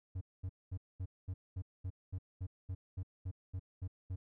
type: tone bursts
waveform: triangle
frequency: 92.5 Hz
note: F#2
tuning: in tune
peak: -35 dBFS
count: 15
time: 0.15-4.16 s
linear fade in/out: 10 ms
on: 62 ms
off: 220 ms
effects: none